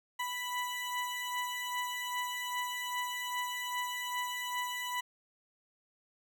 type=beating tone pair; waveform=20% pulse; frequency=987.8 / 990.3 Hz; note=B5 / B5; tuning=0 / +4 cents; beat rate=2.5 Hz; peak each=-31 / -35 dBFS; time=0.19-5.01 s; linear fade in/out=10 ms; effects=none